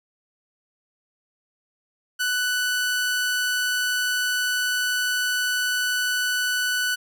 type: tone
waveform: sawtooth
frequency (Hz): 1489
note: F#6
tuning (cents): +11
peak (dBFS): -18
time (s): 2.19-6.96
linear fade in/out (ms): 20
effects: none